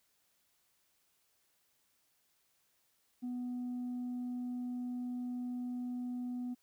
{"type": "tone with tanh clipping", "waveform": "sine", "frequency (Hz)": 246.9, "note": "B3", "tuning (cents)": 0, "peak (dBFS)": -37, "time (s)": [3.22, 6.55], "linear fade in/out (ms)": 20, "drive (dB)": 1, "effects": ["white hiss -75 dBFS RMS until 6.62 s"]}